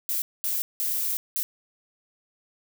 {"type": "noise bursts at uneven times", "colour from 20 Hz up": "violet", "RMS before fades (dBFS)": -27, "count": 4, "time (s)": [[0.09, 0.22], [0.44, 0.62], [0.8, 1.17], [1.36, 1.43]], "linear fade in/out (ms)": 0, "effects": []}